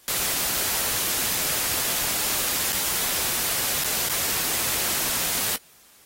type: noise with dropouts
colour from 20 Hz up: white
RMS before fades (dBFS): -25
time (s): 0.08-5.56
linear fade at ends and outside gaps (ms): 0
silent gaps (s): 2.722-2.728 / 3.838-3.845 / 4.085-4.096
effects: white hiss -54 dBFS RMS until 6.05 s + AAC 48 kbps